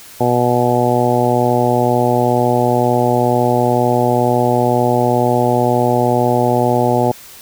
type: harmonic tone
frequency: 122.1 Hz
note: B2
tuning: 19 cents flat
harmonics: 1 / 2 / 3 / 4 / 5 / 6 / 7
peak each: -19 / -19 / -19 / -19 / -19 / -19 / -19 dBFS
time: 0.2-7.12 s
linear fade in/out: 10 ms
effects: white hiss -38 dBFS RMS until 7.41 s